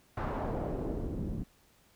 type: noise with low-pass filter sweep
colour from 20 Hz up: pink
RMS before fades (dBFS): -35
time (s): 0.17-1.44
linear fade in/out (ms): 5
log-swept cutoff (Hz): 1200 to 220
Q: 1.3
effects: pink hiss -65 dBFS RMS until 1.95 s